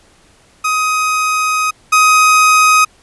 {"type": "tone pair in turn", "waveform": "30% pulse", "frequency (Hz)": [1257, 1257], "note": ["D#6", "D#6"], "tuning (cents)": [17, 17], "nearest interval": "unison", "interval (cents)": 0, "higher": "neither", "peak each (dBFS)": [-10, -4], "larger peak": "second", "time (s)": [[0.64, 1.71], [1.92, 2.85]], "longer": "first", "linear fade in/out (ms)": 10, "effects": ["pink hiss -49 dBFS RMS until 3.02 s", "resampled to 24000 Hz"]}